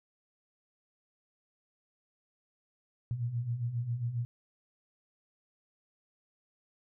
sine beating tone pair, 114.1 / 121.5 Hz, A#2 / B2, -37 / -28 cents, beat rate 7.4 Hz, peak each -38 / -32 dBFS, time 3.11-4.25 s, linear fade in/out 0 ms, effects none

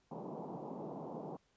pink band-pass noise, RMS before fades -45 dBFS, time 0.11-1.37 s, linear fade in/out 5 ms, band 150 to 970 Hz, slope 48 dB/octave, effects pink hiss -75 dBFS RMS until 1.56 s + resampled to 16000 Hz

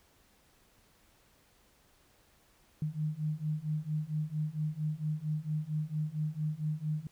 sine beating tone pair, 151.1 / 155.5 Hz, D3 / D#3, +50 / -1 cents, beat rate 4.4 Hz, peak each -35 / -34 dBFS, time 2.82-7.07 s, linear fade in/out 2 ms, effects pink hiss -66 dBFS RMS until 7.11 s

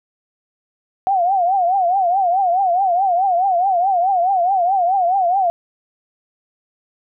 sine tone with vibrato, 738 Hz, F#5, 5 cents flat, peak -13 dBFS, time 1.07-5.5 s, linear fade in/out 0 ms, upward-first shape triangle, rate 4.7 Hz, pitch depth 160 cents each way, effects none

